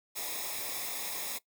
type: noise with comb filter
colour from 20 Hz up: white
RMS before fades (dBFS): -37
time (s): 0.15-1.39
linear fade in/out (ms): 20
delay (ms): 0.67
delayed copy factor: -0.7
effects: noise-tail reverb RT60 0.1 s tail -19 dB re dry